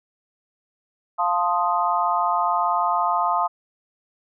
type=chord; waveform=sine; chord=F dominant seventh; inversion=none; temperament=equal; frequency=698.5 / 880 / 1046.5 / 1244.5 Hz; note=F5 / A5 / C6 / Eb6; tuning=0 / 0 / 0 / 0 cents; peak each=-24 dBFS; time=1.18-3.48 s; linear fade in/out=20 ms; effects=none